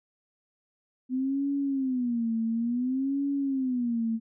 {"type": "tone with vibrato", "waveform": "sine", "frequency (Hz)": 251.7, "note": "B3", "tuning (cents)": 33, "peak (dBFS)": -25, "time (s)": [1.09, 4.2], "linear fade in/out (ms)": 50, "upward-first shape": "sine", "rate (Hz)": 0.57, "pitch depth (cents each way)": 190, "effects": []}